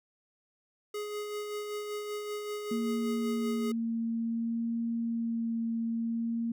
square tone with tremolo, 417.5 Hz, G#4, 9 cents sharp, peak -34 dBFS, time 0.94-3.72 s, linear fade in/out 5 ms, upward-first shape sine, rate 5.2 Hz, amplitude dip 35%
sine tone with vibrato, 230.2 Hz, A#3, 22 cents flat, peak -29 dBFS, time 2.71-6.52 s, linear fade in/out 5 ms, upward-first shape sine, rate 0.58 Hz, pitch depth 10 cents each way
effects none

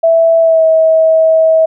sine tone with pitch glide, 659.3 to 642.8 Hz, E5 to E5, 0 to -44 cents, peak -5 dBFS, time 0.03-1.66 s, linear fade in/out 10 ms, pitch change -44 cents, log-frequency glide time 0.4-0.64 s, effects none

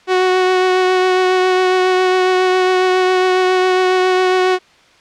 sawtooth tone with vibrato, 369.7 Hz, F#4, 1 cent flat, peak -7 dBFS, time 0.07-4.59 s, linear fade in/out 50 ms, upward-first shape triangle, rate 7.3 Hz, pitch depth 16 cents each way, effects white hiss -48 dBFS RMS until 5 s + low-pass 4000 Hz 12 dB/octave

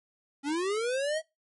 square linear sweep, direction up, 271.4 to 650 Hz, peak -28 dBFS, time 0.43-1.22 s, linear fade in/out 50 ms, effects noise-tail reverb RT60 0.2 s tail -21 dB re dry + MP3 48 kbps

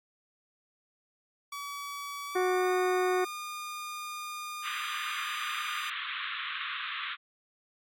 sawtooth tone with pitch glide, 1140 to 1214.8 Hz, C#6 to D#6, +48 to -42 cents, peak -33 dBFS, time 1.52-5.9 s, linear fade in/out 5 ms, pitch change +110 cents, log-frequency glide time 2.26-2.72 s
harmonic tone, 367 Hz, F#4, 14 cents flat, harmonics 1 / 2 / 3 / 4 / 5 / 6, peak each -26 / -32 / -36 / -38 / -40 / -42 dBFS, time 2.35-3.25 s, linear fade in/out 10 ms
pink band-pass noise, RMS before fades -36 dBFS, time 4.62-7.17 s, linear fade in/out 50 ms, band 1100 to 3800 Hz, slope 96 dB/octave
effects MP3 96 kbps

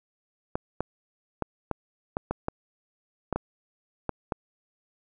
clicks, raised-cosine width 1 ms, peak -13 dBFS, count 11, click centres 0.555 / 0.806 / 1.423 / 1.713 / 2.169 / 2.31 / 2.484 / 3.327 / 3.36 / 4.093 / 4.322 s, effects none

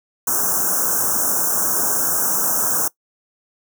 white band-stop noise, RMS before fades -19 dBFS, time 0.27-2.88 s, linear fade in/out 5 ms, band 1600 to 5600 Hz, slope 96 dB/octave, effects noise-tail reverb RT60 0.1 s tail -21 dB re dry + high-pass 150 Hz 12 dB/octave

